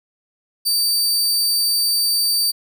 sawtooth tone, 4627 Hz, D8, 27 cents flat, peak -13 dBFS, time 0.65-2.52 s, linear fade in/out 20 ms, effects none

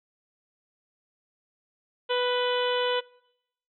harmonic tone with a mistuned harmonic, 493.9 Hz, B4, in tune, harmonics 1 / 2 / 3 / 4 / 5 / 6 / 7 / 8, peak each -25 / -31 / -34 / -40 / -39 / -32 / -36 / -44 dBFS, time 2.09-3.01 s, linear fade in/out 20 ms, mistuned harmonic 6, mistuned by +19 cents, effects noise-tail reverb RT60 0.8 s tail -23 dB re dry

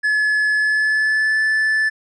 triangle tone with pitch glide, 1711 to 1747 Hz, A6 to A6, -49 to -13 cents, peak -13 dBFS, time 0.03-1.9 s, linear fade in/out 20 ms, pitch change +36 cents, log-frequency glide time 0.54-1.41 s, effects resampled to 24000 Hz

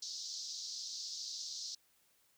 pink band-pass noise, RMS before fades -44 dBFS, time 0.02-1.75 s, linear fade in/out 5 ms, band 4200 to 6200 Hz, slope 48 dB/octave, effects white hiss -72 dBFS RMS until 2.37 s

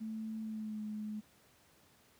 sine tone with pitch glide, 220 to 212.8 Hz, A3 to G#3, 0 to +42 cents, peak -38 dBFS, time 0-1.21 s, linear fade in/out 20 ms, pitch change -58 cents, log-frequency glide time 0.41-0.83 s, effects pink hiss -66 dBFS RMS until 2.19 s + high-pass 80 Hz 12 dB/octave

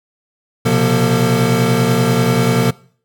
square tone cluster, 122.4 / 132.7 / 176.1 / 236.9 / 451.4 Hz, B2 / C3 / F3 / A#3 / A4, -15 / +25 / +15 / +28 / +44 cents, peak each -19 dBFS, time 0.65-2.71 s, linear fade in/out 10 ms, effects noise-tail reverb RT60 0.5 s tail -22 dB re dry

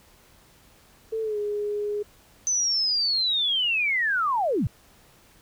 sine tone with pitch glide, 444.5 to 414.7 Hz, A4 to G#4, +18 to -3 cents, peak -25 dBFS, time 1.12-2.03 s, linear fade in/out 10 ms, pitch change -121 cents, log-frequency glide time 1.22-1.38 s
sine linear sweep, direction down, 6160 to 85 Hz, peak -21 dBFS, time 2.47-4.67 s, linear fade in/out 0 ms
effects pink hiss -56 dBFS RMS until 5.41 s

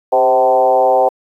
sine tone with frequency modulation, 644 Hz, E5, 41 cents flat, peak -8 dBFS, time 0.12-1.09 s, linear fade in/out 10 ms, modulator 123 Hz, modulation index 1.7, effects high-pass 300 Hz 12 dB/octave + 8-bit

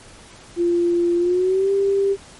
sine tone with pitch glide, 345.8 to 394.9 Hz, F4 to G4, -17 to +13 cents, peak -15 dBFS, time 0.56-2.17 s, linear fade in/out 50 ms, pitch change +230 cents, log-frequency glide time 1.18-1.71 s, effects pink hiss -44 dBFS RMS until 2.39 s + MP3 48 kbps

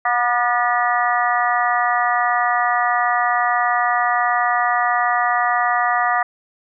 harmonic tone with a mistuned harmonic, 241.5 Hz, B3, 39 cents flat, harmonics 3 / 4 / 5 / 6 / 7 / 8, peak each -19 / -26 / -20 / -28 / -27 / -23 dBFS, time 0.05-6.23 s, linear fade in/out 5 ms, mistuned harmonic 7, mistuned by +47 cents, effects none

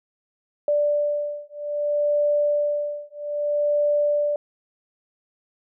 sine beating tone pair, 587 / 587.62 Hz, D5 / D5, -1 / +1 cents, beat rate 0.62 Hz, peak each -23 / -23 dBFS, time 0.68-4.36 s, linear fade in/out 2 ms, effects none

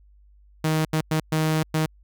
sawtooth tone bursts at uneven times, 157 Hz, D#3, 16 cents sharp, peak -16 dBFS, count 5, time 0.64-0.85 / 0.93-1.01 / 1.11-1.2 / 1.32-1.63 / 1.74-1.86 s, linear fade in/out 5 ms, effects added 50 Hz sine -51 dBFS peak until 2.03 s

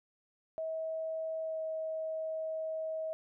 sine tone with pitch glide, 642 to 637.2 Hz, E5 to D#5, -46 to +41 cents, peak -34 dBFS, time 0.58-3.13 s, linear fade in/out 0 ms, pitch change -13 cents, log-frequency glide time 1.41-1.61 s, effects none

